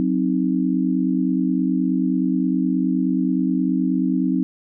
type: chord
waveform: sine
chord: C diminished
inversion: second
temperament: equal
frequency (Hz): 185 / 261.6 / 311.1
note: Gb3 / C4 / Eb4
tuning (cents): 0 / 0 / 0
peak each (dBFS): -22 / -20 / -23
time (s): 0-4.43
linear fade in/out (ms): 0
effects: none